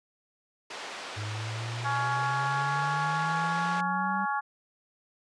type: band-pass noise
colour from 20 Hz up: pink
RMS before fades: -40 dBFS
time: 0.7-3.81 s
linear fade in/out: 5 ms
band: 570 to 4900 Hz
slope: 12 dB/octave
type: exponential sweep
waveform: triangle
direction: up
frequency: 103.83 to 196 Hz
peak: -31 dBFS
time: 1.16-4.26 s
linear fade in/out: 20 ms
type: harmonic tone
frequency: 280 Hz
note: C#4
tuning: 18 cents sharp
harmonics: 3 / 4 / 5 / 6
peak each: -30 / -32 / -34 / -36 dBFS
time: 1.84-4.41 s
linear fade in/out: 20 ms
effects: resampled to 22050 Hz